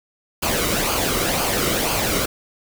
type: noise with flanger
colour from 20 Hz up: pink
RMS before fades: -21 dBFS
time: 0.42-2.26 s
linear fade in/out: 10 ms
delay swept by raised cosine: 0.53 to 1.19 ms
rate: 2 Hz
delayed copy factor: -0.55
effects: none